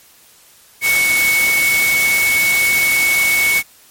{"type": "tone in noise", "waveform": "sine", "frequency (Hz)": 2217, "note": "C#7", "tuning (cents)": 0, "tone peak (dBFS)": -12, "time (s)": [0.81, 3.63], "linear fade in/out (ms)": 50, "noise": "white", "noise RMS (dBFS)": -20, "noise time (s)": [0.81, 3.63], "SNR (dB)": 5, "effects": ["white hiss -47 dBFS RMS until 3.9 s", "MP3 64 kbps"]}